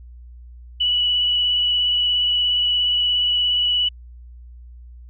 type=tone with vibrato; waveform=sine; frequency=2949 Hz; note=F#7; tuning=6 cents flat; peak=-16 dBFS; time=0.8-3.89 s; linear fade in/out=10 ms; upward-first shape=sine; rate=17 Hz; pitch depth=15 cents each way; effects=added 60 Hz sine -38 dBFS peak until 5.09 s